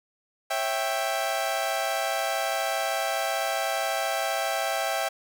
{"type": "chord", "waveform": "sawtooth", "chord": "C# diminished", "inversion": "none", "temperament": "equal with one note detuned", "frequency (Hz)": [547, 659.3, 784], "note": ["C#5", "E5", "G5"], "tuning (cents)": [-23, 0, 0], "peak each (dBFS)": [-30, -25, -25], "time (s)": [0.5, 5.09], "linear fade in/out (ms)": 10, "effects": []}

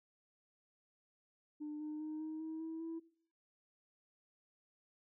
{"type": "tone with pitch steps", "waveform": "sine", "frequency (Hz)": [299.8, 304.3, 308.9, 313.6, 318.4, 323.2, 328.1], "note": ["D4", "D#4", "D#4", "D#4", "D#4", "E4", "E4"], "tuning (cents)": [36, -38, -12, 14, 40, -34, -8], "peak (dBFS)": -39, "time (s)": [1.6, 3], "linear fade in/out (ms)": 20, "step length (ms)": 200, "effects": ["noise-tail reverb RT60 0.5 s tail -18 dB re dry", "tanh soft clip ceiling -38 dBFS"]}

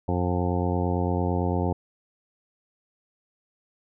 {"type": "harmonic tone", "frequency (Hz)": 88.9, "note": "F2", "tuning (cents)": 31, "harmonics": [1, 2, 3, 4, 5, 6, 8, 9, 10], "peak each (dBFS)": [-26, -29, -31, -32, -33, -34, -35, -36, -36], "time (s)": [0.08, 1.73], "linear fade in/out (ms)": 5, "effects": []}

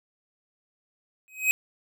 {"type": "tone with exponential growth", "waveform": "square", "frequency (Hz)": 2530, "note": "D#7", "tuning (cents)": 28, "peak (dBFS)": -16, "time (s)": [1.28, 1.51], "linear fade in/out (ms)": 0, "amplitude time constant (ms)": 48, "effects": []}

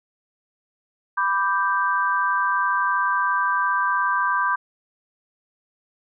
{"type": "chord", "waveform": "sine", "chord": "G major", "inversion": "first", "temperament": "equal with one note detuned", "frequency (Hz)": [991.8, 1174.7, 1568], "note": ["B5", "D6", "G6"], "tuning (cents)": [7, 0, 0], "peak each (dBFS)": -23, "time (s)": [1.17, 4.56], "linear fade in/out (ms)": 10, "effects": []}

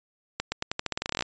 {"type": "accelerating click train", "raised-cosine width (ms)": 0.2, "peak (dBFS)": -10, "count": 17, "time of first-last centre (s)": [0.4, 1.224], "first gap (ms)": 120, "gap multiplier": 0.87, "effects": ["resampled to 16000 Hz"]}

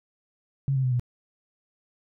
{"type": "tone with pitch steps", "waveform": "sine", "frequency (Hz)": [137.3, 132.24, 127.37, 122.67], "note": ["C#3", "C3", "C3", "B2"], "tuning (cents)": [-16, 19, -46, -11], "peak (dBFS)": -21, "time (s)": [0.68, 0.996], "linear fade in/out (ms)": 0, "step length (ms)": 79, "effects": []}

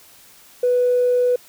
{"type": "tone with tanh clipping", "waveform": "triangle", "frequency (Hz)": 493.9, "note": "B4", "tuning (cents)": 0, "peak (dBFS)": -14, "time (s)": [0.63, 1.36], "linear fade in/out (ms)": 5, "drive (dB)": 4, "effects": ["white hiss -48 dBFS RMS until 1.48 s"]}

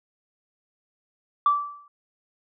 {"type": "tone with exponential decay", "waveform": "sine", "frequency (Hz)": 1162, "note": "D6", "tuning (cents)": -19, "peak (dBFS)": -13, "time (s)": [1.46, 1.88], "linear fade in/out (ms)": 2, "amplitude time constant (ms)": 91, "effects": ["tanh soft clip ceiling -10 dBFS"]}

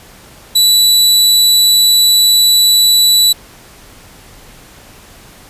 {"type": "tone", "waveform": "sawtooth", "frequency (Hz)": 3951, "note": "B7", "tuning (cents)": 0, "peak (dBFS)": -3, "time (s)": [0.55, 3.33], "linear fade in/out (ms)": 10, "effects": ["pink hiss -39 dBFS RMS until 5.49 s", "resampled to 32000 Hz"]}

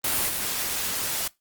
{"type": "noise with level steps", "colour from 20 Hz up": "white", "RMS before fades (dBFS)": [-24, -28], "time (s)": [0.04, 1.28], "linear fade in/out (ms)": 5, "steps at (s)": 0.28, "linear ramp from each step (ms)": 10, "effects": ["noise-tail reverb RT60 0.2 s tail -22 dB re dry", "Opus 24 kbps"]}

